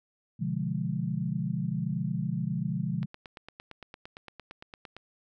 sine chord, B diminished seventh, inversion none, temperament equal with one note detuned, 125.27 / 146.83 / 174.61 / 207.7 Hz, B2 / D3 / F3 / Ab3, +25 / 0 / 0 / 0 cents, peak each -35 / -33 / -32 / -35 dBFS, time 0.39-3.06 s, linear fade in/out 20 ms
click train, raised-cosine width 0.3 ms, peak -27 dBFS, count 18, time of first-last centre 3.03-4.966 s, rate 8.78 Hz
effects none

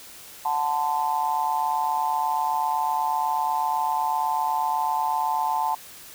sine tone with amplitude modulation, 881 Hz, A5, 2 cents sharp, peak -17 dBFS, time 0.45-5.75 s, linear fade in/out 5 ms, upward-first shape sine, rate 148 Hz, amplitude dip 100%, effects white hiss -44 dBFS RMS until 6.14 s

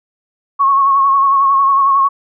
sine tone with vibrato, 1098 Hz, C#6, 17 cents flat, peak -8 dBFS, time 0.59-2.09 s, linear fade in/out 20 ms, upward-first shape sine, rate 11 Hz, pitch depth 38 cents each way, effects none

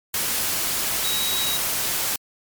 sine tone in noise, 3833 Hz, A#7, 47 cents sharp, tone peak -25 dBFS, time 1.04-1.57 s, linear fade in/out 2 ms, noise white, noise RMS -24 dBFS, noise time 0.14-2.16 s, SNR -4 dB, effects MP3 96 kbps

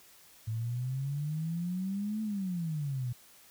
sine exponential two-way sweep, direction up then down, 109 to 220 to 119.1 Hz, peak -31 dBFS, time 0.47-3.13 s, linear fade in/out 10 ms, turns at 2.22 s, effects white hiss -58 dBFS RMS until 3.5 s

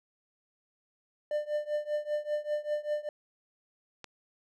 triangle tone with tremolo, 597 Hz, D5, 28 cents sharp, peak -24 dBFS, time 1.31-3.09 s, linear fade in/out 2 ms, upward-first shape triangle, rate 5.1 Hz, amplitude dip 95%
click, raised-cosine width 0.2 ms, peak -25 dBFS, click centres 4.043 s
effects none

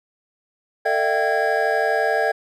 triangle tone cluster, 448 / 609 / 681 / 774 / 1646 Hz, A4 / D#5 / F5 / G5 / G#6, +31 / -37 / -44 / -22 / -16 cents, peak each -22 dBFS, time 0.85-2.32 s, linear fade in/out 10 ms, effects none

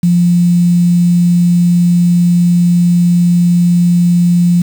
sine tone with quantisation, 174.61 Hz, F3, in tune, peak -6 dBFS, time 0.03-4.62 s, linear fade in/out 5 ms, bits 5, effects none

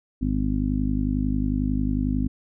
harmonic tone, 51.1 Hz, G#1, 27 cents flat, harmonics 1 / 2 / 3 / 4 / 5 / 6, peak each -26 / -30 / -31 / -30 / -25 / -36 dBFS, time 0.21-2.28 s, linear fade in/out 10 ms, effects none

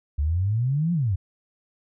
sine exponential two-way sweep, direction up then down, 69.3 to 178.3 to 85.5 Hz, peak -20 dBFS, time 0.18-1.16 s, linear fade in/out 10 ms, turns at 0.93 s, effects none

